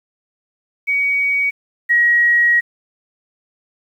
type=tone pair in turn; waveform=sine; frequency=2255 / 1900.1 Hz; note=C#7 / A#6; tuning=+29 / +33 cents; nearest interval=minor third; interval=296 cents; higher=first; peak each=-14 / -10 dBFS; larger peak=second; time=0.87-1.51 / 1.89-2.61 s; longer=second; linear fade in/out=20 ms; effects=8-bit